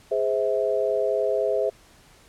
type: chord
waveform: sine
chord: Ab augmented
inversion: none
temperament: just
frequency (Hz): 415.3 / 519.1 / 648.9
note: Ab4 / C5 / E5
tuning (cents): 0 / -14 / -27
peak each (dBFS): -25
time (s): 0.11-1.7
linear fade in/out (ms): 10
effects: pink hiss -54 dBFS RMS until 2.28 s + low-pass 11000 Hz 12 dB/octave